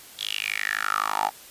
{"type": "tone with high-pass filter sweep", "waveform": "10% pulse", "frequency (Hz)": 51.91, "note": "G#1", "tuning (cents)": 0, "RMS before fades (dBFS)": -27, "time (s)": [0.17, 1.31], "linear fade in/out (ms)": 50, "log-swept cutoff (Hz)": [3600, 790], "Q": 6.7, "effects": ["white hiss -46 dBFS RMS until 1.5 s", "resampled to 32000 Hz"]}